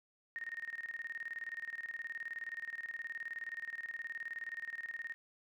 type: tone with tremolo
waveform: sine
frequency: 1851 Hz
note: A#6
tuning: 13 cents flat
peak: -38 dBFS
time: 0.36-5.14 s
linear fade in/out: 0 ms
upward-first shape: square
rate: 19 Hz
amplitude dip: 80%
effects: none